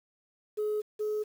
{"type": "tone pair in turn", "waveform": "sine", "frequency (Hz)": [423.6, 425.1], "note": ["G#4", "G#4"], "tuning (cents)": [34, 40], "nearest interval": "unison", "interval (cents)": 6, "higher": "second", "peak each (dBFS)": [-26, -27], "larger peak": "first", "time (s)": [[0.57, 0.82], [0.99, 1.24]], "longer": "neither", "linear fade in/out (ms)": 20, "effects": ["tanh soft clip ceiling -25 dBFS", "9-bit"]}